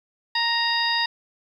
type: harmonic tone with a mistuned harmonic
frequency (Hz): 932.3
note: A#5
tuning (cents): 0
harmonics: 1 / 2 / 3 / 4 / 5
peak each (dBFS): -26 / -25 / -31 / -27 / -26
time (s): 0.35-1.06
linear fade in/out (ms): 5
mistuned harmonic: 5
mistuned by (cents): +71
effects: 9-bit

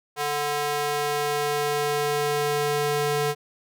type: tone with high-pass filter sweep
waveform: square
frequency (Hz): 146.83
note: D3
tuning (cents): 0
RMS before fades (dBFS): -25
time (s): 0.16-3.35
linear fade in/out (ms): 50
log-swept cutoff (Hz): 640 to 320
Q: 1.2
effects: none

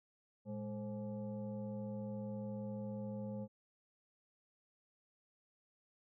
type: tone with frequency modulation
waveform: sine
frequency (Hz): 207.7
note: G#3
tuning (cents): 0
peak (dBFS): -40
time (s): 0.45-3.48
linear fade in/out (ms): 50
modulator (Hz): 321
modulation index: 1
effects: none

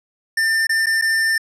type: tone with dropouts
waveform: square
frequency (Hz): 1794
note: A6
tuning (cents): +33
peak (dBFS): -16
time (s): 0.37-1.38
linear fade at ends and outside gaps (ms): 5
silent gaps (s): 0.67-0.693 / 0.86-0.867 / 1.014-1.021
effects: low-pass 11000 Hz 12 dB/octave

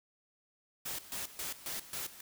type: noise with tremolo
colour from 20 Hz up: white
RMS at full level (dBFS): -39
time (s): 0.85-2.21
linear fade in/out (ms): 10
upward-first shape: square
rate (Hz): 3.7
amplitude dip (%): 80
effects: none

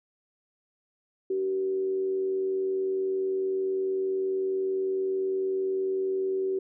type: tone with frequency modulation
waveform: sine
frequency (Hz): 381.3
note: G4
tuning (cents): -48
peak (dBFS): -25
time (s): 1.3-6.59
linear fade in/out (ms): 5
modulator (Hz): 91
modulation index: 0.24
effects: none

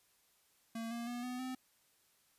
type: tone with pitch steps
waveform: square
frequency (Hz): 227.6 / 234.7 / 242 / 249.5 / 257.2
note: A#3 / A#3 / B3 / B3 / C4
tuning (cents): -41 / +12 / -35 / +18 / -30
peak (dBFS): -40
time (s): 0.75-1.55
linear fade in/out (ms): 5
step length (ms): 160
effects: white hiss -72 dBFS RMS until 2.38 s + resampled to 32000 Hz

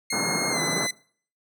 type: tone with pitch glide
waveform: 15% pulse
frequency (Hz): 2143 to 2023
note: C7 to B6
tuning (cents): +41 to +41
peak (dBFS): -19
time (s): 0.1-0.91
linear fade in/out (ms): 5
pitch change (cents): -100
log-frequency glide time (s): 0.5-0.6
type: band-pass noise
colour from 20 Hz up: pink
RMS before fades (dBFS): -29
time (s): 0.12-0.87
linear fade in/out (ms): 10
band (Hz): 140 to 1700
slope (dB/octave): 48
effects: noise-tail reverb RT60 0.5 s tail -21 dB re dry

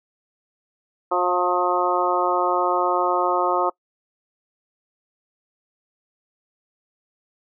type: harmonic tone with a mistuned harmonic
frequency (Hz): 179.2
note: F3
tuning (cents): +45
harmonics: 2 / 3 / 4 / 5 / 6 / 7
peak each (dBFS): -25 / -25 / -25 / -25 / -25 / -25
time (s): 1.11-3.7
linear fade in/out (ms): 10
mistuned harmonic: 4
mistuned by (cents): -17
effects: noise-tail reverb RT60 0.1 s tail -24 dB re dry

